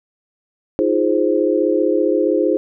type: chord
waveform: sine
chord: F minor seventh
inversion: third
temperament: equal with one note detuned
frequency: 314 / 349.2 / 415.3 / 523.3 Hz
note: Eb4 / F4 / Ab4 / C5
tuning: +16 / 0 / 0 / 0 cents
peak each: -19 dBFS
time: 0.79-2.57 s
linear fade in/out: 0 ms
effects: none